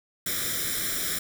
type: noise with comb filter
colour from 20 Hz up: white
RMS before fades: -29 dBFS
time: 0.26-1.19 s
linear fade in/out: 5 ms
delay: 0.55 ms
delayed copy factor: +0.95
effects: none